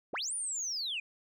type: linear two-way sweep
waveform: sine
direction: up then down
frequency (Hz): 123.47 to 9650 to 2377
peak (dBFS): -32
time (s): 0.13-1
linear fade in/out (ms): 5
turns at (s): 0.34
effects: tanh soft clip ceiling -29 dBFS